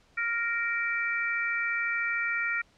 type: harmonic tone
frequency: 466.2 Hz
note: A#4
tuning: in tune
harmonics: 3 / 4 / 5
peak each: -31 / -31 / -31 dBFS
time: 0.17-2.62 s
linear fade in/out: 10 ms
effects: pink hiss -63 dBFS RMS until 2.77 s + low-pass 6000 Hz 12 dB/octave